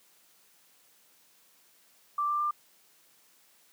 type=tone with pitch steps; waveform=sine; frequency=1174.7 / 1183.6 / 1192.5 Hz; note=D6 / D6 / D6; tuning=0 / +13 / +26 cents; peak=-26 dBFS; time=2.18-2.51 s; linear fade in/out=5 ms; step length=110 ms; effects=white hiss -63 dBFS RMS until 3.72 s + high-pass 150 Hz 12 dB/octave

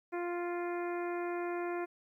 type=harmonic tone; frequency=349.2 Hz; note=F4; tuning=in tune; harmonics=1 / 2 / 3 / 4 / 5 / 6 / 7; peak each=-35 / -41 / -45 / -47 / -49 / -51 / -52 dBFS; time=0.12-1.86 s; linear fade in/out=20 ms; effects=12-bit

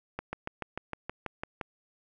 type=slowing click train; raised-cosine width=0.5 ms; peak=-19 dBFS; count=10; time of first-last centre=0.19-1.612 s; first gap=140 ms; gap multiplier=1.03; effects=none

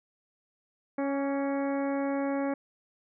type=harmonic tone with a mistuned harmonic; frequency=277.2 Hz; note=C#4; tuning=in tune; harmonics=1 / 2 / 3 / 4 / 5 / 6 / 7 / 8; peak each=-29 / -32 / -38 / -43 / -46 / -46 / -49 / -47 dBFS; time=0.98-2.54 s; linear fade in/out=5 ms; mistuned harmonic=4; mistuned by=+25 cents; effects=none

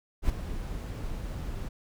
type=noise with ADSR envelope; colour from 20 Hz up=brown; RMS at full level=-25 dBFS; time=0.22-1.69 s; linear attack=74 ms; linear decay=9 ms; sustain=-10 dB; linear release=13 ms; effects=none

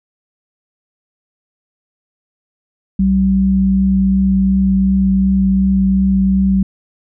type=tone pair together; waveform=sine; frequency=63.1 / 192.1 Hz; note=B1 / G3; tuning=+38 / -35 cents; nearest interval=octave + perfect fifth; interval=1927 cents; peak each=-19 / -10 dBFS; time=2.99-6.63 s; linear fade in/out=5 ms; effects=none

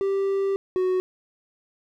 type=tone pair in turn; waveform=triangle; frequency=391.8 / 369.8 Hz; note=G4 / F#4; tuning=-1 / -1 cents; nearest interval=minor second; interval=100 cents; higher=first; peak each=-19 / -18 dBFS; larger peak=second; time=0.01-0.56 / 0.76-1 s; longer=first; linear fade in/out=0 ms; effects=none

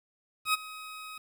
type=tone with ADSR envelope; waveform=20% pulse; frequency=1265 Hz; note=D#6; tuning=28 cents sharp; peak=-17 dBFS; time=0.45-1.18 s; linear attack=88 ms; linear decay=20 ms; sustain=-19 dB; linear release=5 ms; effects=9-bit

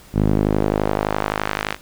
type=tone with band-pass filter sweep; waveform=sawtooth; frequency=51.7 Hz; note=G#1; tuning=7 cents flat; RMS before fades=-20 dBFS; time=0.13-1.77 s; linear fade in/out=50 ms; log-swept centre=190 to 2300 Hz; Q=0.93; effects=pink hiss -46 dBFS RMS until 1.81 s

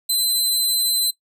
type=tone; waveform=20% pulse; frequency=4053 Hz; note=B7; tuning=44 cents sharp; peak=-11 dBFS; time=0.09-1.11 s; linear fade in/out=10 ms; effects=noise-tail reverb RT60 0.1 s tail -18 dB re dry

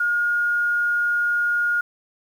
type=tone with quantisation; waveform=sine; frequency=1428 Hz; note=F6; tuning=38 cents sharp; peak=-18 dBFS; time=0-1.81 s; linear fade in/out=5 ms; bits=8; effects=none

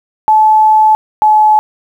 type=tone pair in turn; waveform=sine; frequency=865 / 856.5 Hz; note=A5 / A5; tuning=-30 / -47 cents; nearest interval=unison; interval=17 cents; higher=first; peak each=-4 dBFS; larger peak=neither; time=0.28-0.95 / 1.22-1.59 s; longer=first; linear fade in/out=0 ms; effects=7-bit

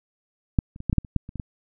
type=clicks; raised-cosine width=5 ms; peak=-6 / -29 / -21 / -11 / -9 / -6 / -28 / -8 / -25 / -21 / -18 dBFS; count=11; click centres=0.588 / 0.761 / 0.804 / 0.897 / 0.929 / 0.983 / 1.048 / 1.163 / 1.291 / 1.357 / 1.398 s; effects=none

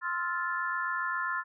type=chord; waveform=sine; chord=F major seventh; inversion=second; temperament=just; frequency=1047.7 / 1309.6 / 1396.9 / 1746.1 Hz; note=C6 / E6 / F6 / A6; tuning=+2 / -12 / 0 / -14 cents; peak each=-34 / -39 / -34 / -34 dBFS; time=0.01-1.44 s; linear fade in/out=50 ms; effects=none

